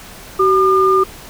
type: tone pair together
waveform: sine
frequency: 380 / 1206.4 Hz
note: F#4 / D6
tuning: +46 / +46 cents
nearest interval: octave + minor sixth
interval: 2000 cents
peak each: -12 dBFS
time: 0.39-1.04 s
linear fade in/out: 10 ms
effects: pink hiss -36 dBFS RMS until 1.29 s